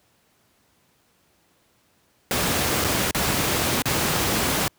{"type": "noise with dropouts", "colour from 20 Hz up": "pink", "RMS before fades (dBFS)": -22, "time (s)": [2.31, 4.68], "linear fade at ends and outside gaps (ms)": 1, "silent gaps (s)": [[2.841, 2.845], [3.11, 3.147], [3.821, 3.856]], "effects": ["pink hiss -63 dBFS RMS until 4.78 s", "high-pass 80 Hz 12 dB/octave"]}